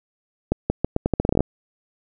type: accelerating click train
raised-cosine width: 2 ms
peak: -5 dBFS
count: 14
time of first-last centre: 0.52-1.406 s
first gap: 180 ms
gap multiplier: 0.81
effects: none